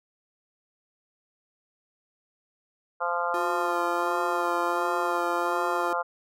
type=harmonic tone; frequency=173.4 Hz; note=F3; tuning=12 cents flat; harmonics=3 / 4 / 5 / 6 / 7 / 8; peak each=-32 / -32 / -32 / -32 / -32 / -32 dBFS; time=3-6.03 s; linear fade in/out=20 ms
type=tone with vibrato; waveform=square; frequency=352.5 Hz; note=F4; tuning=16 cents sharp; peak=-32 dBFS; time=3.34-5.93 s; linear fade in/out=2 ms; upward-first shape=sine; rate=1.4 Hz; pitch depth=33 cents each way
effects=none